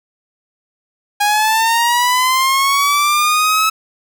sawtooth linear sweep, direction up, 818 to 1300 Hz, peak -8 dBFS, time 1.2-3.7 s, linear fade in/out 10 ms, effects none

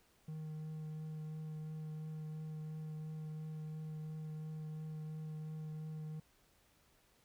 triangle tone with vibrato, 155.56 Hz, D#3, in tune, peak -40 dBFS, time 0.28-6.2 s, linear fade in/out 5 ms, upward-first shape triangle, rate 2.9 Hz, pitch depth 13 cents each way, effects pink hiss -71 dBFS RMS until 7.24 s

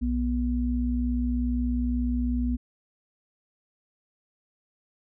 sine tone pair together, 61.1 / 244.4 Hz, B1 / B3, -18 / -18 cents, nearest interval 2 octaves, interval 2400 cents, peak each -26 dBFS, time 0.01-2.57 s, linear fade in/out 20 ms, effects none

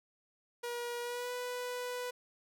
sawtooth tone with pitch glide, 479.1 to 494.3 Hz, A#4 to B4, +47 to +1 cents, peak -33 dBFS, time 0.63-2.11 s, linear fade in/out 10 ms, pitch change +54 cents, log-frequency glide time 1.01-1.32 s, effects none

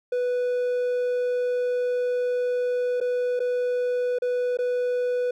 triangle tone with dropouts, 493.9 Hz, B4, in tune, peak -20 dBFS, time 0.12-5.31 s, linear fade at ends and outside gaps 5 ms, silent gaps 3.003-3.011 / 3.394-3.401 / 4.187-4.22 / 4.572-4.587 s, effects none

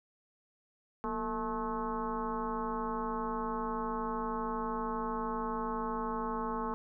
sine tone with frequency modulation, 659.3 Hz, E5, in tune, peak -32 dBFS, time 1.04-6.74 s, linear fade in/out 0 ms, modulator 211 Hz, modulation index 2.7, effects none

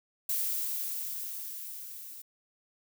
violet noise with level ramp, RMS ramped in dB -30 to -46 dBFS, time 0.29-2.22 s, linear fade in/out 5 ms, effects none

